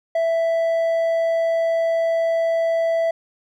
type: tone with hard clipping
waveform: sine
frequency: 661 Hz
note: E5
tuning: 5 cents sharp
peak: -18 dBFS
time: 0.15-3.11 s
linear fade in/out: 5 ms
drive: 3 dB
effects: none